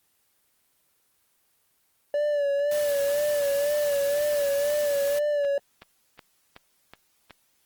triangle tone with vibrato, 577 Hz, D5, 31 cents flat, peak -20 dBFS, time 2.14-5.58 s, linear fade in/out 2 ms, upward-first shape sine, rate 2 Hz, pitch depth 48 cents each way
white noise, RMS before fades -37 dBFS, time 2.71-5.19 s, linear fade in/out 5 ms
click train, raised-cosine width 0.3 ms, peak -26 dBFS, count 11, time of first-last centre 3.59-7.307 s, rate 2.69 Hz
effects white hiss -68 dBFS RMS until 7.65 s + Opus 24 kbps

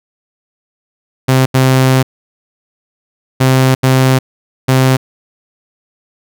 sawtooth tone bursts at uneven times, 130.81 Hz, C3, in tune, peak -3 dBFS, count 5, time 1.28-1.46 / 1.54-2.03 / 3.4-3.75 / 3.83-4.19 / 4.68-4.97 s, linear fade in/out 10 ms, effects none

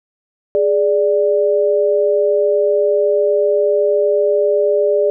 sine tone pair together, 415.3 / 587.3 Hz, G#4 / D5, 0 / 0 cents, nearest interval tritone, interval 600 cents, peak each -14 dBFS, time 0.55-5.1 s, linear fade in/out 0 ms, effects none

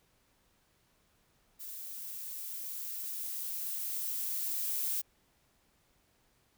violet noise with level ramp, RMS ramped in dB -44 to -33 dBFS, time 1.59-5.02 s, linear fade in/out 20 ms, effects pink hiss -71 dBFS RMS until 6.57 s

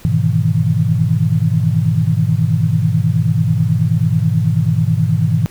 sine chord, E major seventh, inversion first, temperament equal, 103.83 / 123.47 / 155.56 / 164.81 Hz, G#2 / B2 / D#3 / E3, 0 / 0 / 0 / 0 cents, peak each -17 dBFS, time 0.05-5.46 s, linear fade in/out 0 ms, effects pink hiss -42 dBFS RMS until 5.5 s

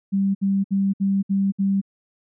sine tone bursts, 196 Hz, G3, in tune, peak -17 dBFS, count 6, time 0.12-1.815 s, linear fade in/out 20 ms, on 230 ms, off 63 ms, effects none

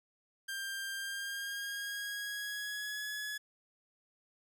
sawtooth tone with pitch glide, 1590 to 1694.3 Hz, G6 to G#6, +24 to +34 cents, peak -34 dBFS, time 0.48-3.38 s, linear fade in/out 10 ms, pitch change +110 cents, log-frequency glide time 0.95-3.08 s, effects none

